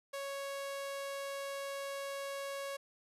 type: tone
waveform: sawtooth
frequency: 554.4 Hz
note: C#5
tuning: in tune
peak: -35 dBFS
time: 0.13-2.77 s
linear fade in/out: 10 ms
effects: resampled to 32000 Hz